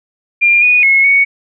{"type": "tone with pitch steps", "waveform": "sine", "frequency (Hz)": [2398, 2467, 2176, 2227], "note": ["D7", "D#7", "C#7", "C#7"], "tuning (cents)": [36, -15, -33, 7], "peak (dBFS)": -6, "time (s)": [0.41, 1.25], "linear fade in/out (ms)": 20, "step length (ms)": 210, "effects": []}